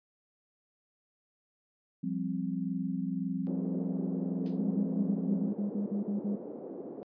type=chord; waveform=sine; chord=F suspended second; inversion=none; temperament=just; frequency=174.61 / 196.44 / 261.9 Hz; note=F3 / G3 / C4; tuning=0 / +4 / +2 cents; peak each=-35 dBFS; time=2.03-5.5 s; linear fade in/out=10 ms
type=band-pass noise; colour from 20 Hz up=white; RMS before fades=-42 dBFS; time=3.47-7.03 s; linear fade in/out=0 ms; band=230 to 460 Hz; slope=24 dB/octave
type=noise with exponential decay; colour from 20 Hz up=blue; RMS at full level=-45 dBFS; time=4.46-4.64 s; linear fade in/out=0 ms; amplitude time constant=39 ms
type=tone bursts; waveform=sine; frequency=203.7 Hz; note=G#3; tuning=33 cents flat; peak=-29 dBFS; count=11; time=4.59-6.36 s; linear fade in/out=10 ms; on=120 ms; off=45 ms
effects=resampled to 11025 Hz